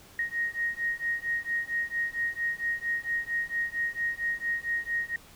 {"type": "beating tone pair", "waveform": "sine", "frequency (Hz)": [1869, 1873.4], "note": ["A#6", "A#6"], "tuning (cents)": [4, 8], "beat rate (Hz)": 4.4, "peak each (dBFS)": -31, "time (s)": [0.19, 5.16], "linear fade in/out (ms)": 2, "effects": ["pink hiss -53 dBFS RMS until 5.35 s"]}